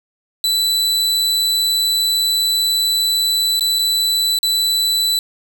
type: tone with dropouts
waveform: 40% pulse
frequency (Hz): 3981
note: B7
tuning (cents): +13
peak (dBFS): -13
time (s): 0.44-5.19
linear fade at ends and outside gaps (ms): 1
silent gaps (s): 3.595-3.608 / 3.788-3.792 / 4.388-4.43
effects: none